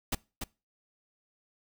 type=noise with echo; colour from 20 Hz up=pink; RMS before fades=-30 dBFS; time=0.12-0.15 s; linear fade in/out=5 ms; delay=290 ms; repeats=1; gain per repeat=-6 dB; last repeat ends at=0.44 s; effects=noise-tail reverb RT60 0.3 s tail -24 dB re dry

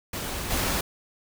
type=noise with level steps; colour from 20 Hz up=pink; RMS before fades=-32 / -26 dBFS; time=0.13-0.81 s; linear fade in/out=5 ms; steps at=0.5 s; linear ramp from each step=10 ms; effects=none

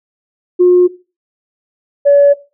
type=tone pair in turn; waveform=sine; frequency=358.7 / 569.4 Hz; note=F4 / C#5; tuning=+46 / +46 cents; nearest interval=minor sixth; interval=800 cents; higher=second; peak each=-3 dBFS; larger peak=neither; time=0.59-0.88 / 2.05-2.34 s; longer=neither; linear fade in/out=20 ms; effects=noise-tail reverb RT60 0.3 s tail -17 dB re dry + tanh soft clip ceiling 0 dBFS

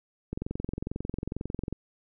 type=click train; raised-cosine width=3 ms; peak=-19 dBFS; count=32; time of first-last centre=0.33-1.726 s; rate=22.2 Hz; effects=none

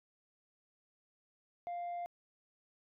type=tone; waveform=sine; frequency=698.5 Hz; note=F5; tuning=in tune; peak=-35 dBFS; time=1.67-2.06 s; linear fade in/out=0 ms; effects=tanh soft clip ceiling -37 dBFS

